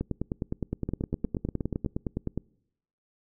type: two click trains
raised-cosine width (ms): 3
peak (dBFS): -16 / -17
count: 24 / 9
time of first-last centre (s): 0.01-2.376 / 0.89-1.847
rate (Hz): 9.72 / 8.36
effects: noise-tail reverb RT60 0.8 s tail -26 dB re dry